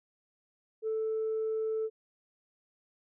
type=tone; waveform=sine; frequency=440 Hz; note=A4; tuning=in tune; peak=-28 dBFS; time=0.82-1.9 s; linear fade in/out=50 ms; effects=tanh soft clip ceiling -26 dBFS